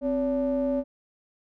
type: ring-modulated tone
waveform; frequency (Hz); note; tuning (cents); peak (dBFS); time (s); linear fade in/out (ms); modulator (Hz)
triangle; 153.9; D#3; -19; -18; 0.01-0.84; 50; 415
effects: none